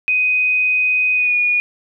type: tone with pitch glide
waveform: sine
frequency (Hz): 2502 to 2449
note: D#7 to D#7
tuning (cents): +9 to -28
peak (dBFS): -13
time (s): 0.08-1.6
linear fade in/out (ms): 0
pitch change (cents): -37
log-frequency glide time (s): 1.14-1.36
effects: none